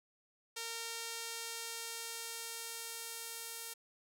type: tone with band-pass filter sweep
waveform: sawtooth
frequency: 459.8 Hz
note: A#4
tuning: 24 cents flat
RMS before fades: -44 dBFS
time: 0.56-3.74 s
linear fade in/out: 10 ms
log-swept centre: 6300 to 11000 Hz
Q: 0.73
effects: none